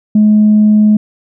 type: tone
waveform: sine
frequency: 212.2 Hz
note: G#3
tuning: 38 cents sharp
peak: -3 dBFS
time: 0.15-0.97 s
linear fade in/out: 5 ms
effects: tanh soft clip ceiling -1 dBFS